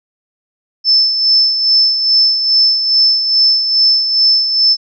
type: tone with tremolo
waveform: sine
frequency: 5274 Hz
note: E8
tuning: in tune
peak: -6 dBFS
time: 0.84-4.77 s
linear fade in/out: 50 ms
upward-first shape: sine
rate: 2.4 Hz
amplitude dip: 55%
effects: none